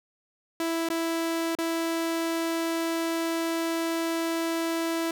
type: tone with dropouts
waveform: sawtooth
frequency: 330.3 Hz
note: E4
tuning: 4 cents sharp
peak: -22 dBFS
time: 0.6-5.11 s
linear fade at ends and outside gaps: 2 ms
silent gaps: 0.888-0.901 / 1.552-1.586 s
effects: none